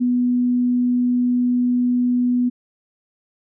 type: tone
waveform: sine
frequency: 246.3 Hz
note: B3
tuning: 5 cents flat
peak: -15 dBFS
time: 0-2.5 s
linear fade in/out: 20 ms
effects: none